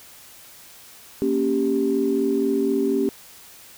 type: chord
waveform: sine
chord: G diminished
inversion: first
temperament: equal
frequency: 233.1 / 277.2 / 392 Hz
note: Bb3 / Db4 / G4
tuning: 0 / 0 / 0 cents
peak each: -25 / -22 / -21 dBFS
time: 1.22-3.09 s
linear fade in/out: 0 ms
effects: tanh soft clip ceiling -9 dBFS + white hiss -46 dBFS RMS until 3.77 s